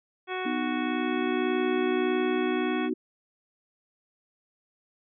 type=harmonic tone; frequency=370 Hz; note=F#4; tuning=in tune; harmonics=1 / 2 / 3 / 4 / 5 / 6 / 7 / 9; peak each=-33 / -36 / -38 / -39 / -40 / -41 / -41 / -43 dBFS; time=0.27-2.9 s; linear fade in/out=50 ms
type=chord; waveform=sine; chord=B major; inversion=none; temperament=just; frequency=246.9 / 308.7 / 370.4 Hz; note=B3 / D#4 / F#4; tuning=0 / -14 / +2 cents; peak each=-30 dBFS; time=0.45-2.94 s; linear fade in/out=10 ms
effects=none